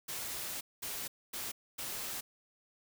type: noise bursts at uneven times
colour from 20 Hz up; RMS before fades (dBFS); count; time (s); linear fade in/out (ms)
white; -40; 4; 0.08-0.61 / 0.82-1.08 / 1.33-1.52 / 1.78-2.21; 10
effects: none